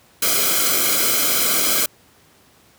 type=noise with comb filter; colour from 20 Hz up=white; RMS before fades=-18 dBFS; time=0.22-1.86 s; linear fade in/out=5 ms; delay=1.1 ms; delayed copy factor=-0.9; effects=pink hiss -53 dBFS RMS until 2.78 s + high-pass 80 Hz 12 dB/octave